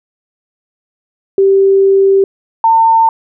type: tone pair in turn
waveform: sine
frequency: 390 / 903.3 Hz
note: G4 / A5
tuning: -9 / +45 cents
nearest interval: octave + minor third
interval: 1454 cents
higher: second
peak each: -5 dBFS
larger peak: neither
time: 1.38-2.24 / 2.64-3.09 s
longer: first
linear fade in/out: 2 ms
effects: none